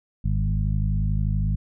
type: harmonic tone with a mistuned harmonic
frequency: 51.4 Hz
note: G#1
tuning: 17 cents flat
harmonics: 1 / 2 / 3 / 4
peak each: -23 / -25 / -27 / -33 dBFS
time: 0.24-1.56 s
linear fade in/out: 10 ms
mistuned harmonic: 1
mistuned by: -70 cents
effects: none